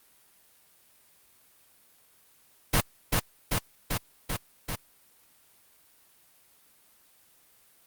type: noise with echo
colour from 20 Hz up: pink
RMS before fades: -22 dBFS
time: 2.73-2.81 s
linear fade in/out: 10 ms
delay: 390 ms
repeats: 5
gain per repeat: -2 dB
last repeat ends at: 4.76 s
effects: white hiss -61 dBFS RMS until 7.86 s + Opus 32 kbps